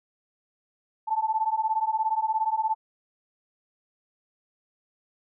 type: beating tone pair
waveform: sine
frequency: 870 / 887 Hz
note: A5 / A5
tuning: -20 / +14 cents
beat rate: 17 Hz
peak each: -26 dBFS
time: 1.07-2.75 s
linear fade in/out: 20 ms
effects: none